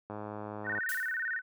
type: click train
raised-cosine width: 1 ms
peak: -26 dBFS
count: 73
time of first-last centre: 0.1-0.786 s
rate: 105 Hz
type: tone with vibrato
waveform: sine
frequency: 1661.2 Hz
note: G#6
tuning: in tune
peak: -31 dBFS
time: 0.64-1.42 s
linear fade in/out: 50 ms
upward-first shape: square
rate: 18 Hz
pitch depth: 170 cents each way
type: noise with exponential decay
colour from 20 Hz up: blue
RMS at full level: -37 dBFS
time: 0.89-1.25 s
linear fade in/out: 0 ms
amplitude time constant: 77 ms
effects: high-pass 80 Hz 12 dB/octave